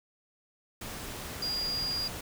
sine tone in noise, 4832 Hz, D8, 48 cents sharp, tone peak -30 dBFS, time 1.42-2.08 s, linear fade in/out 5 ms, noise pink, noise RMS -40 dBFS, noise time 0.81-2.21 s, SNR +7 dB, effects none

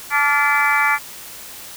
harmonic tone with a mistuned harmonic, 289.8 Hz, D4, 23 cents flat, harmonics 3 / 4 / 5 / 6 / 7 / 8, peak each -21 / -21 / -21 / -21 / -21 / -21 dBFS, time 0.1-0.99 s, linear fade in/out 50 ms, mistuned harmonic 5, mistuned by -56 cents, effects white hiss -36 dBFS RMS until 1.76 s

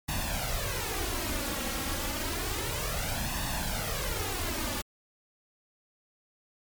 pink noise with flanger, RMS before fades -32 dBFS, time 0.08-4.82 s, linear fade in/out 10 ms, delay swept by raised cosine 1.1 to 3.7 ms, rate 0.3 Hz, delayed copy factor +0.7, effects MP3 96 kbps

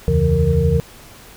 sine tone cluster, 75.1 / 87.1 / 138 / 165.9 / 462.8 Hz, D2 / F2 / C#3 / E3 / A#4, +39 / -4 / -7 / +11 / -13 cents, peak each -19 dBFS, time 0.08-0.8 s, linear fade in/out 0 ms, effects pink hiss -42 dBFS RMS until 1.36 s

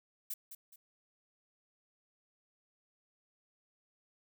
violet noise with echo, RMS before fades -39 dBFS, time 0.3-0.34 s, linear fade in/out 5 ms, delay 210 ms, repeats 2, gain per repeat -9 dB, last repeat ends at 0.76 s, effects none

